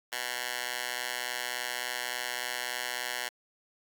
10% pulse tone with high-pass filter, 123.47 Hz, B2, in tune, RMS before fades -35 dBFS, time 0.12-3.29 s, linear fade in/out 10 ms, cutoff 1400 Hz, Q 0.87, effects Opus 48 kbps

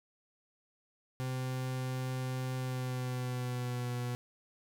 40% pulse tone with pitch glide, 128.9 to 122.72 Hz, C3 to B2, -26 to -11 cents, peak -33 dBFS, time 1.2-4.15 s, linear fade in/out 0 ms, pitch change -85 cents, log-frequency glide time 2.55-3.9 s, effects none

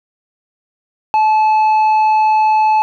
sine tone with tanh clipping, 865 Hz, A5, 30 cents flat, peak -10 dBFS, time 1.14-2.82 s, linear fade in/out 0 ms, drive 5 dB, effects none

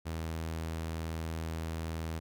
sawtooth tone, 81.1 Hz, E2, 28 cents flat, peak -31 dBFS, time 0.05-2.2 s, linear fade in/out 20 ms, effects none

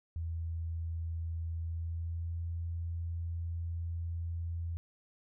sine tone with pitch glide, 82.6 to 84.24 Hz, E2 to E2, +4 to +38 cents, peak -34 dBFS, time 0.16-4.77 s, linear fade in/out 0 ms, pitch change +34 cents, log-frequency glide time 1.61-2.42 s, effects none

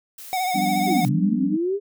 blue noise, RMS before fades -39 dBFS, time 0.18-1.09 s, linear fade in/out 5 ms
square tone with vibrato, 740 Hz, F#5, in tune, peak -22 dBFS, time 0.33-1.05 s, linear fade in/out 0 ms, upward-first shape sine, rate 14 Hz, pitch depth 46 cents each way
sine chord, G dominant seventh, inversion third, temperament equal, 174.61 / 196 / 246.9 / 293.7 Hz, F3 / G3 / B3 / D4, 0 / 0 / 0 / 0 cents, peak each -30 / -24 / -29 / -27 dBFS, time 0.54-1.57 s, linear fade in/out 20 ms
sine linear two-way sweep, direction down then up, 415.3 to 123 to 415.3 Hz, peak -20 dBFS, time 0.86-1.8 s, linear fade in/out 50 ms, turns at 1.07 s
effects none

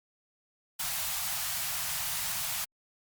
white band-stop noise, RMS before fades -33 dBFS, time 0.79-2.65 s, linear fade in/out 10 ms, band 190 to 620 Hz, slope 96 dB/octave, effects Opus 48 kbps

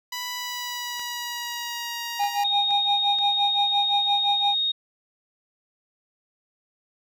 10% pulse tone with pitch glide, 987.8 to 942.1 Hz, B5 to A#5, 0 to +18 cents, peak -21 dBFS, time 0.12-2.44 s, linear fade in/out 5 ms, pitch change -82 cents, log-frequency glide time 0.34-2.02 s
clicks, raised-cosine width 0.2 ms, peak -23 dBFS, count 4, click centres 0.995 / 2.237 / 2.708 / 3.187 s
triangle tone with tremolo, 813 Hz, G#5, 37 cents flat, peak -18 dBFS, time 2.19-4.55 s, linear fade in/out 10 ms, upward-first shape sine, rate 5.8 Hz, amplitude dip 90%
sine tone, 3724 Hz, A#7, 2 cents flat, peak -21 dBFS, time 2.44-4.72 s, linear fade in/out 10 ms
effects none

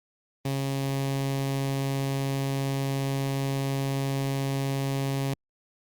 sawtooth tone with notch filter, 136.7 Hz, C#3, 24 cents flat, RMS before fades -28 dBFS, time 0.45-5.34 s, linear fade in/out 5 ms, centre 1400 Hz, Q 2, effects Opus 32 kbps

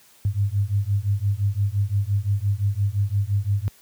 sine beating tone pair, 98 / 103.8 Hz, G2 / G#2, 0 / 0 cents, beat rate 5.8 Hz, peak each -22 dBFS, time 0.25-3.68 s, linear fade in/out 0 ms, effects white hiss -54 dBFS RMS until 3.81 s + high-pass 60 Hz 12 dB/octave

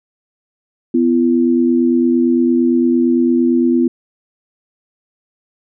sine tone pair together, 250.2 / 339 Hz, B3 / E4, +23 / +49 cents, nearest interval perfect fourth, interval 526 cents, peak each -12 / -14 dBFS, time 0.94-3.88 s, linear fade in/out 5 ms, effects none

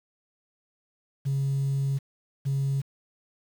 sine tone pair in turn, 137.3 / 137.3 Hz, C#3 / C#3, -16 / -16 cents, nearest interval unison, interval 0 cents, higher neither, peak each -22 dBFS, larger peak neither, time 1.25-1.99 / 2.45-2.82 s, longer first, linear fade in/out 20 ms, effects tanh soft clip ceiling -20 dBFS + 8-bit

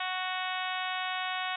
harmonic tone, 370 Hz, F#4, in tune, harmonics 2 / 3 / 4 / 5 / 6 / 7 / 8 / 9 / 10, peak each -36 / -38 / -39 / -40 / -41 / -41 / -42 / -43 / -43 dBFS, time 0-1.56 s, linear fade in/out 5 ms, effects none

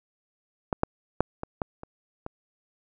clicks, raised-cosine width 1 ms, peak -11 / -7 / -6 / -18 / -13 / -25 / -20 dBFS, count 7, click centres 0.728 / 0.834 / 1.206 / 1.434 / 1.618 / 1.834 / 2.264 s, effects none

